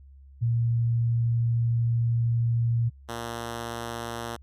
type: tone pair in turn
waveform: sine / 5% pulse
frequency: 117 / 117 Hz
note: A#2 / A#2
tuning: +7 / +7 cents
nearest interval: unison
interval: 0 cents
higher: neither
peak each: -21 dBFS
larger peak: neither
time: 0.41-2.9 / 3.08-4.37 s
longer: first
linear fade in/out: 20 ms
effects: added 68 Hz sine -47 dBFS peak until 4.42 s + resampled to 32000 Hz